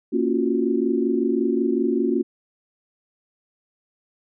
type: chord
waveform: sine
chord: Gb major seventh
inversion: first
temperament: equal with one note detuned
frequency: 233.1 / 277.2 / 344.6 / 370 Hz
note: Bb3 / Db4 / F4 / Gb4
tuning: 0 / 0 / -23 / 0 cents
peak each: -24 dBFS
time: 0.12-2.23 s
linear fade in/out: 20 ms
effects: none